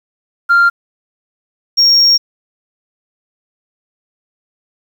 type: tone pair in turn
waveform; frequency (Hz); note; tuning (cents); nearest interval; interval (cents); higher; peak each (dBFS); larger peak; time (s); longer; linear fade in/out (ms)
sine; 1391 / 5564; F6 / F8; -7 / -7; 2 octaves; 2400; second; -4; neither; 0.49-0.7 / 1.77-2.18; second; 20
effects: tanh soft clip ceiling -4 dBFS + 7-bit

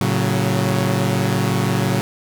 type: chord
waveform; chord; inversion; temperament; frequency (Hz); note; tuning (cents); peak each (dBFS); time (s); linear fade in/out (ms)
sawtooth; F# minor; first; equal with one note detuned; 112.77 / 138.59 / 185; A2 / C#3 / F#3; +43 / 0 / 0; -17; 0.01-2.01; 0
effects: none

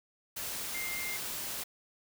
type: tone in noise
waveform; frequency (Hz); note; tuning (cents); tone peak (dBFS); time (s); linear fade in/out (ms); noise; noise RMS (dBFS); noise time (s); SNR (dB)
sine; 2106; C7; +11; -37; 0.74-1.17; 10; white; -38; 0.36-1.64; -2
effects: none

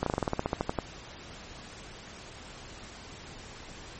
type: slowing click train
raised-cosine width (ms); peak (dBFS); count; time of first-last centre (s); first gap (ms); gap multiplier
1; -13; 14; 0.03-0.787; 33; 1.09
effects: pink hiss -46 dBFS RMS until 3.99 s + MP3 32 kbps

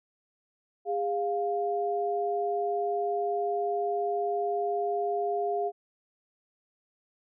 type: tone pair together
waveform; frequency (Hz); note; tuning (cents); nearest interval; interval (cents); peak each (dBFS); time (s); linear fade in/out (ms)
sine; 407.5 / 702; G#4 / F5; -33 / +9; major sixth; 942; -29 / -29; 0.85-5.72; 50
effects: none

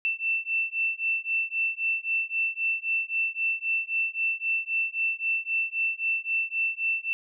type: beating tone pair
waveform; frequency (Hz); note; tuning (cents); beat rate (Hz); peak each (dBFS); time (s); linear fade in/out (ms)
sine; 2674 / 2677.8; E7 / E7; +24 / +27; 3.8; -28; 0.05-7.13; 0
effects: none

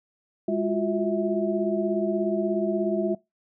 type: tone cluster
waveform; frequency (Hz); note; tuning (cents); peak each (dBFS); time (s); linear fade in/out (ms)
sine; 204.9 / 345.9 / 362.6 / 650; G#3 / F4 / F#4 / E5; -23 / -17 / -35 / -24; -28; 0.48-3.15; 5
effects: noise-tail reverb RT60 0.2 s tail -22 dB re dry

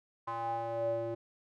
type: tone with band-pass filter sweep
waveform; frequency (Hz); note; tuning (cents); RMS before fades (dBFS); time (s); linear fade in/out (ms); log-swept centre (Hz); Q
square; 115.5; A#2; -16; -35; 0.27-1.15; 10; 1000 to 450; 6.7
effects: none

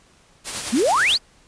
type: noise with tremolo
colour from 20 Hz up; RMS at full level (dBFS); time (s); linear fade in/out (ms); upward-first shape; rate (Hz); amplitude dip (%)
white; -25; 0.44-1.19; 50; triangle; 9.3; 45
type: exponential sweep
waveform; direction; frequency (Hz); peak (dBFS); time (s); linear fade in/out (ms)
sine; up; 207.7 to 4978; -15; 0.72-1.18; 20
effects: pink hiss -55 dBFS RMS until 1.47 s + resampled to 22050 Hz

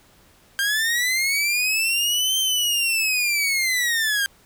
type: linear two-way sweep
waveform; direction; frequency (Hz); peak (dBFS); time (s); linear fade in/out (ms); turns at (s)
sawtooth; up then down; 1587 to 3136 to 1587; -16; 0.59-4.26; 0; 2.38
effects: pink hiss -55 dBFS RMS until 4.45 s

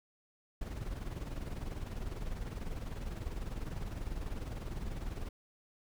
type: noise with tremolo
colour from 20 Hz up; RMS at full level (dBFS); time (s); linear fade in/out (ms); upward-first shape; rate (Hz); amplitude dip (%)
brown; -37; 0.61-5.29; 5; sine; 20; 60
effects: none

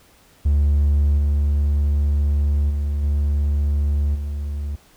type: tone with level steps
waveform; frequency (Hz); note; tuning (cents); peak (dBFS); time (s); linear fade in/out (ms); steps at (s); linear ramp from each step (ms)
triangle; 72.5; D2; -22; -11 / -13 / -17 / -14 / -21; 0.45-4.76; 10; 1.17 / 2.69 / 3.02 / 4.14; 20
effects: tanh soft clip ceiling -7 dBFS + pink hiss -53 dBFS RMS until 4.96 s

